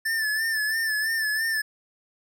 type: tone with vibrato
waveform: square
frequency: 1760 Hz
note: A6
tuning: in tune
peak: -24 dBFS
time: 0.05-1.62 s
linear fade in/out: 10 ms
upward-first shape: sine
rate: 3 Hz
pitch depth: 55 cents each way
effects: none